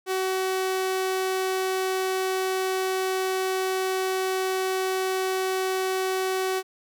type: tone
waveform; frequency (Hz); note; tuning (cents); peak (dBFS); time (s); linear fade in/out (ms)
sawtooth; 376.8; F#4; +32; -20; 0.06-6.63; 50
effects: none